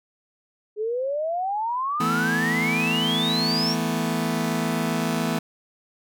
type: exponential sweep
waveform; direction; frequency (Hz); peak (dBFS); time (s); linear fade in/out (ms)
sine; up; 413.7 to 5730; -23; 0.76-3.76; 50
type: chord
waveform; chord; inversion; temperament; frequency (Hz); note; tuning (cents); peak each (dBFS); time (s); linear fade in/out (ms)
sawtooth; E suspended fourth; none; just; 164.81 / 219.8 / 247.2; E3 / A3 / B3; 0 / -2 / +2; -23; 2-5.39; 5
effects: none